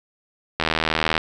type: click train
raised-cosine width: 0.3 ms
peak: -3 dBFS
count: 47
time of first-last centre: 0.6-1.179 s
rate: 79.5 Hz
effects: none